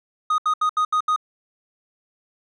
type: tone bursts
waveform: triangle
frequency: 1244.5 Hz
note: D#6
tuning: in tune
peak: -15 dBFS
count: 6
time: 0.3-1.162 s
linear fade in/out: 5 ms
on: 82 ms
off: 74 ms
effects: resampled to 22050 Hz